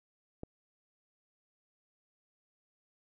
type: click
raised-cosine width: 2 ms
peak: -27 dBFS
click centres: 0.434 s
effects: none